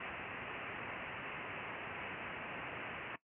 white low-pass noise, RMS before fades -45 dBFS, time 0-3.16 s, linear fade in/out 5 ms, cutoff 2800 Hz, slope 96 dB/octave, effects noise-tail reverb RT60 0.1 s tail -18 dB re dry + high-pass 80 Hz 12 dB/octave

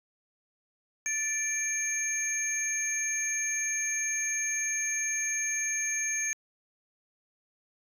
sine tone cluster, 1761 / 2338 / 6460 Hz, A6 / D7 / G#8, +1 / -8 / -49 cents, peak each -34 / -33 / -28 dBFS, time 1.06-6.33 s, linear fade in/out 0 ms, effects tanh soft clip ceiling -24 dBFS

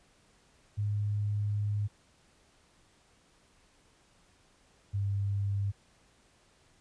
sine tone pair in turn, 103.5 / 99.87 Hz, G#2 / G2, -5 / +33 cents, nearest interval minor second, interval 62 cents, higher first, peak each -28 dBFS, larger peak neither, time 0.77-1.88 / 4.93-5.72 s, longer first, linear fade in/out 20 ms, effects pink hiss -65 dBFS RMS until 6.8 s + resampled to 22050 Hz

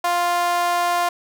sawtooth tone with high-pass filter, 349.7 Hz, F4, 2 cents sharp, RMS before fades -20 dBFS, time 0.04-1.09 s, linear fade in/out 5 ms, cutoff 830 Hz, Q 6.3, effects none

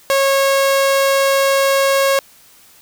sawtooth tone, 547 Hz, C#5, 23 cents flat, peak -8 dBFS, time 0.1-2.19 s, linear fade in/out 0 ms, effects white hiss -47 dBFS RMS until 2.81 s

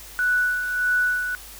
sine tone with tremolo, 1480 Hz, F#6, in tune, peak -17 dBFS, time 0.19-1.35 s, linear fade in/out 0 ms, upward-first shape sine, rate 1.6 Hz, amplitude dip 55%, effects added 50 Hz sine -46 dBFS peak until 1.59 s + white hiss -42 dBFS RMS until 1.59 s

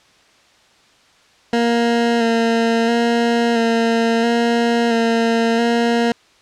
20% pulse tone with vibrato, 232 Hz, A#3, 8 cents flat, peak -9 dBFS, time 1.53-6.12 s, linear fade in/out 2 ms, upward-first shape square, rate 0.74 Hz, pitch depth 19 cents each way, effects white hiss -52 dBFS RMS until 6.41 s + low-pass 5000 Hz 12 dB/octave

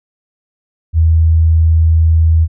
sine tone, 81 Hz, E2, 30 cents flat, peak -6 dBFS, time 0.93-2.48 s, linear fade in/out 50 ms, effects none

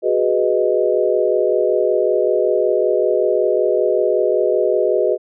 sine chord, G# minor seventh, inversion third, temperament equal, 370 / 415.3 / 493.9 / 622.3 Hz, F#4 / G#4 / B4 / D#5, 0 / 0 / 0 / 0 cents, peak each -19 dBFS, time 0.02-5.18 s, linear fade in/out 50 ms, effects none

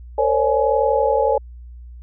sine tone cluster, 456.3 / 528 / 569 / 842 Hz, A#4 / C5 / C#5 / G#5, -37 / +16 / +45 / +24 cents, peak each -20 dBFS, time 0.18-1.38 s, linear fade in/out 5 ms, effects added 60 Hz sine -35 dBFS peak until 2.02 s

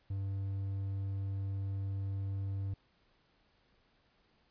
triangle tone, 97.8 Hz, G2, 4 cents flat, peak -32 dBFS, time 0.1-2.74 s, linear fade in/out 5 ms, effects pink hiss -71 dBFS RMS until 4.5 s + resampled to 11025 Hz

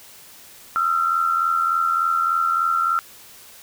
sine tone pair together, 1276.6 / 1360 Hz, D#6 / F6, +44 / -46 cents, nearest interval minor second, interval 110 cents, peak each -24 / -18 dBFS, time 0.76-2.99 s, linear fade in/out 0 ms, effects white hiss -45 dBFS RMS until 3.62 s

